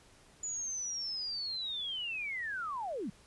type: linear sweep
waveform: sine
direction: down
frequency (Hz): 6970 to 164.9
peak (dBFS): -35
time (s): 0.43-3.1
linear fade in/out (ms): 5
effects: pink hiss -61 dBFS RMS until 3.26 s + resampled to 24000 Hz